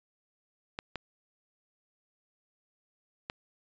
clicks, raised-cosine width 0.3 ms, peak -19 dBFS, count 3, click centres 0.789 / 0.957 / 3.299 s, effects resampled to 16000 Hz

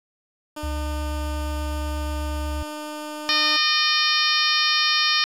15% pulse tone, 302.1 Hz, D4, 49 cents sharp, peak -24 dBFS, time 0.56-3.57 s, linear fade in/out 10 ms
sine tone with vibrato, 70.3 Hz, C#2, 25 cents sharp, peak -25 dBFS, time 0.63-2.63 s, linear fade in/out 5 ms, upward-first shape sine, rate 8.3 Hz, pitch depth 37 cents each way
harmonic tone, 610 Hz, D#5, 34 cents flat, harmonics 2 / 3 / 4 / 5 / 6 / 7 / 8 / 9, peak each -26 / -26 / -26 / -26 / -26 / -26 / -26 / -26 dBFS, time 3.29-5.24 s, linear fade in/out 0 ms
effects resampled to 32000 Hz + 8-bit

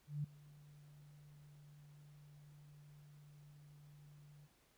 sine tone with ADSR envelope, 146.83 Hz, D3, in tune, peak -36 dBFS, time 0.07-4.48 s, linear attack 170 ms, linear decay 6 ms, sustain -22 dB, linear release 32 ms, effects pink hiss -73 dBFS RMS until 4.77 s

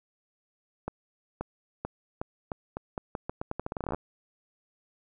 accelerating click train, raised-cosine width 1 ms, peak -18 dBFS, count 23, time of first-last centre 0.88-3.946 s, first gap 530 ms, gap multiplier 0.83, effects none

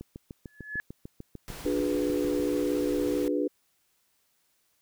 click train, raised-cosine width 3 ms, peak -27 dBFS, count 17, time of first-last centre 0.01-2.398 s, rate 6.7 Hz
sine tone with exponential growth, 1709 Hz, G#6, 49 cents sharp, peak -26 dBFS, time 0.46-0.8 s, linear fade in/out 0 ms, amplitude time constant 72 ms
pink noise, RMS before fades -42 dBFS, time 1.48-3.28 s, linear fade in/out 0 ms
sine chord, D diminished seventh, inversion none, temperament equal with one note detuned, 293.7 / 358.2 / 415.3 / 493.9 Hz, D4 / F4 / Ab4 / Cb5, 0 / +44 / 0 / 0 cents, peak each -28 / -32 / -32 / -31 dBFS, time 1.65-3.48 s, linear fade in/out 10 ms
effects white hiss -71 dBFS RMS until 4.81 s

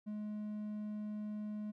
triangle tone, 210.9 Hz, G#3, 27 cents sharp, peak -37 dBFS, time 0.06-1.72 s, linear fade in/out 20 ms, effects none

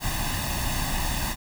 pink noise with comb filter, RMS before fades -27 dBFS, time 0-1.36 s, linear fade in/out 50 ms, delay 1.1 ms, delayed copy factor +0.75, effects none

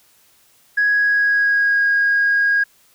sine tone with pitch glide, 1664 to 1636.4 Hz, G#6 to G#6, +3 to -26 cents, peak -12 dBFS, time 0.77-2.64 s, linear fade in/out 10 ms, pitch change -29 cents, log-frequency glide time 0.89-1.87 s, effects tanh soft clip ceiling -9 dBFS + white hiss -55 dBFS RMS until 2.94 s

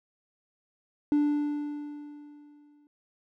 triangle tone with exponential decay, 293.7 Hz, D4, in tune, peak -17 dBFS, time 1.12-2.87 s, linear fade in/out 1 ms, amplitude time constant 380 ms, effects tanh soft clip ceiling -15 dBFS

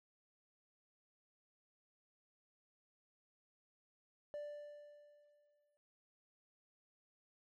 triangle tone with exponential decay, 588 Hz, D5, 2 cents sharp, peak -39 dBFS, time 4.34-5.77 s, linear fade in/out 0 ms, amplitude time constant 310 ms, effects tanh soft clip ceiling -36 dBFS

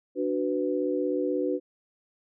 sine chord, B minor, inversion first, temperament equal with one note detuned, 293.7 / 370 / 496.5 Hz, D4 / F#4 / B4, 0 / 0 / +9 cents, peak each -29 dBFS, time 0.15-1.6 s, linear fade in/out 50 ms, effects none

